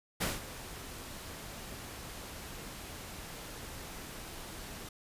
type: noise with ADSR envelope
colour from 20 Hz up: pink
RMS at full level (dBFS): -31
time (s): 0.2-4.89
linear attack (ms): 17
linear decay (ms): 180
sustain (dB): -14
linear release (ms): 4
effects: resampled to 32000 Hz